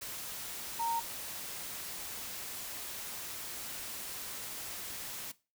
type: tone in noise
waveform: sine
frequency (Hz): 925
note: A#5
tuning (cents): -14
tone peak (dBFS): -31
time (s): 0.79-1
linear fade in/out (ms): 10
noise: white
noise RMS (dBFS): -42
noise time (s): 0.01-5.32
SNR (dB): +8
effects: noise-tail reverb RT60 0.3 s tail -19 dB re dry